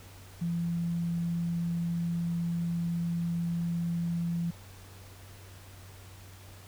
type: tone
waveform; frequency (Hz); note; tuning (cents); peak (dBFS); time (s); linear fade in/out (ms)
sine; 170; F3; -46; -28; 0.41-4.51; 10
effects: added 95 Hz sine -49 dBFS peak until 6.67 s + pink hiss -53 dBFS RMS until 6.67 s